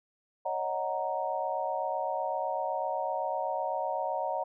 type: chord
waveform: sine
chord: D# minor seventh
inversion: third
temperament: equal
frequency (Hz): 554.4 / 622.3 / 740 / 932.3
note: C#5 / D#5 / F#5 / A#5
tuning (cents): 0 / 0 / 0 / 0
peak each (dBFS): -36 / -35 / -34 / -34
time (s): 0.45-4.44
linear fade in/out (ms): 10
effects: none